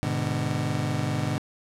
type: chord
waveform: 30% pulse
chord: G# diminished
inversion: none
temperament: just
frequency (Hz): 103.83 / 124.59 / 149.51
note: G#2 / B2 / D3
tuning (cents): 0 / +16 / +31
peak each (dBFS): -28 / -27 / -26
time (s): 0.03-1.38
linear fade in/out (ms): 0
effects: low-pass 10000 Hz 12 dB/octave